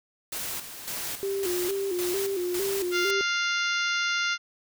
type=noise with tremolo; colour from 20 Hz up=white; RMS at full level=-33 dBFS; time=0.32-3.11 s; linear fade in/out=5 ms; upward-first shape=square; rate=1.8 Hz; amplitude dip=60%
type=tone with vibrato; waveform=sine; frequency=374.5 Hz; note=F#4; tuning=21 cents sharp; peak=-26 dBFS; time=1.23-3.21 s; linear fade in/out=0 ms; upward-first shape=square; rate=2.2 Hz; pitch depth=86 cents each way
type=harmonic tone; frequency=698.5 Hz; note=F5; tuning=in tune; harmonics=2 / 3 / 4 / 5 / 6 / 7 / 8 / 9; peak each=-27 / -31 / -33 / -35 / -37 / -38 / -39 / -40 dBFS; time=2.91-4.38 s; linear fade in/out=50 ms
effects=none